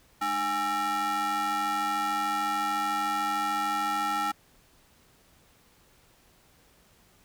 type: ring-modulated tone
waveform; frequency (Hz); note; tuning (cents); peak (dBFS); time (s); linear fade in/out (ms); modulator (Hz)
square; 258.3; C4; -22; -24; 0.21-4.32; 10; 1080
effects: pink hiss -61 dBFS RMS until 7.24 s